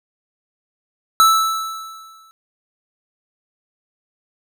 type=tone with exponential decay; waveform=square; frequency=1315 Hz; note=E6; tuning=5 cents flat; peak=-8 dBFS; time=1.2-2.31 s; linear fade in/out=0 ms; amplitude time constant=240 ms; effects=none